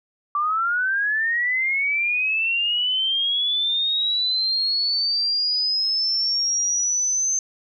sine linear sweep, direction up, 1155 to 6272 Hz, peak -19 dBFS, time 0.35-7.39 s, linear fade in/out 2 ms, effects none

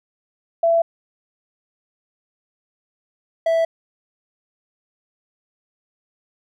sine / triangle tone pair in turn, 669 / 658.3 Hz, E5 / E5, +25 / -3 cents, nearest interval unison, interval 28 cents, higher first, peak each -13 dBFS, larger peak neither, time 0.63-0.82 / 3.46-3.65 s, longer neither, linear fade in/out 5 ms, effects none

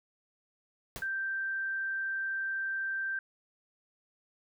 pink noise with exponential decay, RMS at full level -37 dBFS, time 0.96-1.1 s, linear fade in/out 0 ms, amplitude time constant 29 ms
sine tone, 1568 Hz, G6, in tune, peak -31 dBFS, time 1.02-3.19 s, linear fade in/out 2 ms
effects none

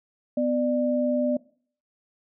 sine tone pair together, 250.2 / 595 Hz, B3 / D5, +23 / +22 cents, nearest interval octave + minor third, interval 1499 cents, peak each -24 dBFS, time 0.37-1.37 s, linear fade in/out 5 ms, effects noise-tail reverb RT60 0.5 s tail -20 dB re dry

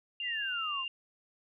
sine tone, 2794 Hz, F7, in tune, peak -34 dBFS, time 0.2-0.88 s, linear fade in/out 2 ms
sine exponential sweep, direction down, 2078 to 1015 Hz, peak -35 dBFS, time 0.22-0.85 s, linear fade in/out 50 ms
effects none

